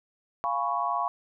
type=chord; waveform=sine; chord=C# dominant seventh; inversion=first; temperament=equal; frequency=698.5 / 830.6 / 987.8 / 1108.7 Hz; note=E#5 / G#5 / B5 / C#6; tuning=0 / 0 / 0 / 0 cents; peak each=-31 / -33 / -31 / -29 dBFS; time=0.44-1.08 s; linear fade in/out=0 ms; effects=none